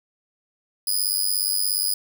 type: tone with amplitude modulation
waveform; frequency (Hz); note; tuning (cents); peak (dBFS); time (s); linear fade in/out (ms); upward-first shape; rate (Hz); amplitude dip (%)
10% pulse; 4978; D#8; 0; -10; 0.87-1.94; 5; sine; 97; 95
effects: none